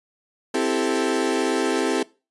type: chord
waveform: 35% pulse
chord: A minor seventh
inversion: first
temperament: equal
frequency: 261.6 / 329.6 / 392 / 440 Hz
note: C4 / E4 / G4 / A4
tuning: 0 / 0 / 0 / 0 cents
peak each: -24 dBFS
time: 0.54-2.03 s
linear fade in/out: 5 ms
effects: noise-tail reverb RT60 0.3 s tail -21 dB re dry + resampled to 24000 Hz